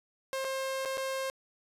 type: tone with dropouts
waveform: sawtooth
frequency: 532 Hz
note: C5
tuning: 29 cents sharp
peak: -28 dBFS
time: 0.33-1.3 s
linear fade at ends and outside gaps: 0 ms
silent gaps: 0.444-0.448 / 0.85-0.856 / 0.972-0.978 s
effects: resampled to 32000 Hz